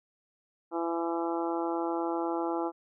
harmonic tone, 168 Hz, E3, 33 cents sharp, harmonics 2 / 3 / 4 / 5 / 6 / 7 / 8, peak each -31 / -37 / -38 / -35 / -41 / -42 / -43 dBFS, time 0.71-2.72 s, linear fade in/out 50 ms, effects none

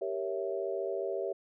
sine chord, G diminished seventh, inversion none, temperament equal, 392 / 466.2 / 554.4 / 659.3 Hz, G4 / Bb4 / Db5 / Fb5, 0 / 0 / 0 / 0 cents, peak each -35 / -39 / -37 / -38 dBFS, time 0.01-1.33 s, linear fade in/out 10 ms, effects none

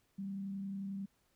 sine tone with frequency modulation, 196 Hz, G3, in tune, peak -38 dBFS, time 0.18-1.06 s, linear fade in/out 10 ms, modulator 31.2 Hz, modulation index 0.22, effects pink hiss -75 dBFS RMS until 1.35 s

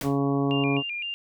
pink noise with exponential decay, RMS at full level -30 dBFS, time 0.01-0.19 s, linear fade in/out 2 ms, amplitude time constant 39 ms
harmonic tone, 139.5 Hz, C#3, 11 cents sharp, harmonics 1 / 2 / 3 / 4 / 5 / 6 / 7 / 8, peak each -27 / -24 / -29 / -38 / -34 / -40 / -41 / -36 dBFS, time 0.02-0.83 s, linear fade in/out 50 ms
sine tone with vibrato, 2594 Hz, E7, 28 cents flat, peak -29 dBFS, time 0.51-1.14 s, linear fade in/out 0 ms, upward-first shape square, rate 3.9 Hz, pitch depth 130 cents each way
effects none

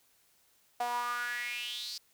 sawtooth tone with high-pass filter sweep, 241.5 Hz, B3, 39 cents flat, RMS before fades -36 dBFS, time 0.8-1.98 s, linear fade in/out 5 ms, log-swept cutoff 740 to 4900 Hz, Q 6.7, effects white hiss -68 dBFS RMS until 2.13 s

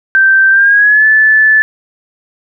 sine tone with pitch glide, 1561 to 1742.1 Hz, G6 to A6, -8 to -18 cents, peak -4 dBFS, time 0.15-1.62 s, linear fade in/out 0 ms, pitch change +190 cents, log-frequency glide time 0.5-1.06 s, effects none

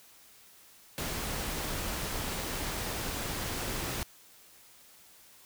pink noise, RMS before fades -35 dBFS, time 0.98-4.03 s, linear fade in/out 0 ms, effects white hiss -57 dBFS RMS until 5.45 s

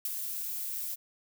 violet noise with ADSR envelope, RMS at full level -31 dBFS, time 0.05-0.96 s, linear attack 3 ms, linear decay 30 ms, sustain -5 dB, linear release 24 ms, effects none

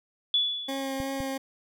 sine tone with exponential decay, 3431 Hz, A7, 44 cents flat, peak -19 dBFS, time 0.34-1.13 s, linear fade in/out 2 ms, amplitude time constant 170 ms
20% pulse tone with vibrato, 270 Hz, C#4, 45 cents flat, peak -25 dBFS, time 0.68-1.38 s, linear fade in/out 10 ms, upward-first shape triangle, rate 2.8 Hz, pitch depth 13 cents each way
clicks, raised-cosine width 5 ms, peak -24 dBFS, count 2, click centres 1.002 / 1.204 s
effects none

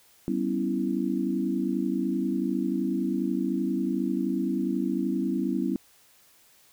sine chord, C# half-diminished seventh, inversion second, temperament equal with one note detuned, 193.19 / 246.9 / 277.2 / 329.6 Hz, G3 / B3 / C#4 / E4, -25 / 0 / 0 / 0 cents, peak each -30 dBFS, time 0.28-5.76 s, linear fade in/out 0 ms, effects white hiss -59 dBFS RMS until 6.72 s

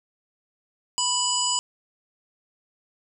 harmonic tone with a mistuned harmonic, 987.8 Hz, B5, in tune, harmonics 1 / 3 / 5 / 7 / 8, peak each -28 / -28 / -28 / -28 / -28 dBFS, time 0.98-1.59 s, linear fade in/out 0 ms, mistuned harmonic 7, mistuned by +31 cents, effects none

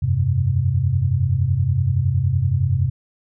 sine chord, F suspended second, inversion none, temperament equal, 87.31 / 98 / 130.81 Hz, F2 / G2 / C3, 0 / 0 / 0 cents, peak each -22 / -20 / -19 dBFS, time 0.02-2.9 s, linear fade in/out 10 ms, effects none

